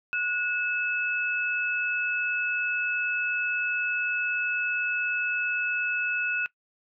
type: tone pair together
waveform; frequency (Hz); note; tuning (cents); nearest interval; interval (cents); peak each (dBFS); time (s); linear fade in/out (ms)
sine; 1461.4 / 2604; F#6 / E7; -22 / -22; minor seventh; 1000; -28; 0.13-6.46; 0
effects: noise-tail reverb RT60 0.1 s tail -19 dB re dry